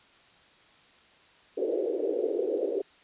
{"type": "band-pass noise", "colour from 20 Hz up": "white", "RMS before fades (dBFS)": -29, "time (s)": [1.57, 2.82], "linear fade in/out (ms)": 10, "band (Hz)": [340, 510], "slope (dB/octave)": 48, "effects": ["white hiss -58 dBFS RMS until 3.03 s", "resampled to 8000 Hz"]}